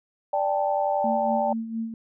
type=chord; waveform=sine; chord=D suspended fourth; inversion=none; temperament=equal with one note detuned; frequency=587.3 / 789 / 880 Hz; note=D5 / G5 / A5; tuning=0 / +11 / 0 cents; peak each=-25 / -25 / -28 dBFS; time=0.33-1.53 s; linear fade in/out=5 ms
type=tone with tremolo; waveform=sine; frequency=225.8 Hz; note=A3; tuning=45 cents sharp; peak=-25 dBFS; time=1.04-1.94 s; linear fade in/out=2 ms; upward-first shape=sine; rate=4.3 Hz; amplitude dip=60%
effects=none